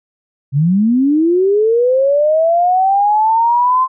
sine linear sweep, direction up, 130.3 to 1046.5 Hz, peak -9 dBFS, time 0.52-3.88 s, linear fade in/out 50 ms, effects none

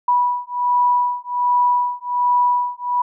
sine beating tone pair, 979 / 980.3 Hz, B5 / B5, -15 / -13 cents, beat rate 1.3 Hz, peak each -18 dBFS, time 0.08-3.02 s, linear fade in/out 5 ms, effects none

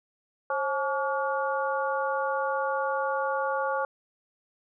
harmonic tone with a mistuned harmonic, 284.7 Hz, C#4, 46 cents sharp, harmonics 2 / 3 / 4 / 5, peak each -29 / -31 / -32 / -33 dBFS, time 0.5-3.85 s, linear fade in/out 2 ms, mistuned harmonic 2, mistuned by -98 cents, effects none

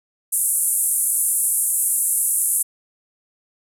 pink band-pass noise, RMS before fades -20 dBFS, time 0.32-2.63 s, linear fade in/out 10 ms, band 8600 to 12000 Hz, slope 48 dB/octave, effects none

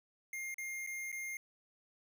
square tone with dropouts, 2120 Hz, C7, 22 cents sharp, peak -40 dBFS, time 0.33-1.37 s, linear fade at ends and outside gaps 2 ms, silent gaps 0.543-0.582 / 0.865-0.872 / 1.118-1.126 s, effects none

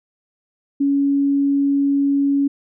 sine tone, 280 Hz, C#4, 18 cents sharp, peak -14 dBFS, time 0.8-2.48 s, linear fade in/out 10 ms, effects none

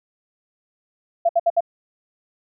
sine tone bursts, 680 Hz, F5, 46 cents flat, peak -13 dBFS, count 4, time 1.25-1.607 s, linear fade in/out 10 ms, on 42 ms, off 63 ms, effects none

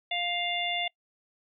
harmonic tone, 700 Hz, F5, 4 cents sharp, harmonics 1 / 3 / 4 / 5, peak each -33 / -33 / -33 / -33 dBFS, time 0.11-0.88 s, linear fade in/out 5 ms, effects noise-tail reverb RT60 0.1 s tail -25 dB re dry

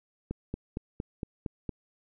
click train, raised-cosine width 3 ms, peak -20 dBFS, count 7, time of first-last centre 0.31-1.692 s, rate 4.34 Hz, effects none

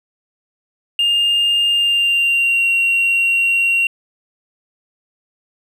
triangle tone with pitch glide, 2815 to 2749 Hz, F7 to F7, +13 to -28 cents, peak -10 dBFS, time 0.99-3.87 s, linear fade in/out 2 ms, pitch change -41 cents, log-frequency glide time 1.7-2.67 s, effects tanh soft clip ceiling -8 dBFS

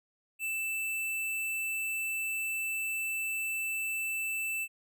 square tone, 2649 Hz, E7, 8 cents sharp, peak -32 dBFS, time 0.39-4.68 s, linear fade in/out 50 ms, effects none

